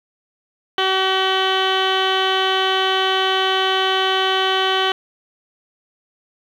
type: tone with low-pass filter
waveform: 15% pulse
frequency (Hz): 380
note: F#4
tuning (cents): +46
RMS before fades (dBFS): -18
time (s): 0.78-4.92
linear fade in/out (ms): 2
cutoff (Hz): 2900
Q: 9.7
effects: 8-bit